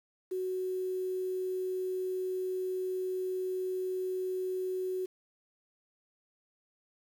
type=tone with quantisation; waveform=sine; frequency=371.4 Hz; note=F#4; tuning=7 cents sharp; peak=-31 dBFS; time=0.31-5.06 s; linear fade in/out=10 ms; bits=9; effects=none